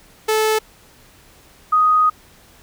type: tone pair in turn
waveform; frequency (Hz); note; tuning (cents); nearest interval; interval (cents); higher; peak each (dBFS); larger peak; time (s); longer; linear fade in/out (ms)
sawtooth / sine; 435.2 / 1247.4; A4 / D#6; -19 / +4; octave + tritone; 1823; second; -11; neither; 0.28-0.59 / 1.72-2.1; second; 10
effects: pink hiss -49 dBFS RMS until 2.62 s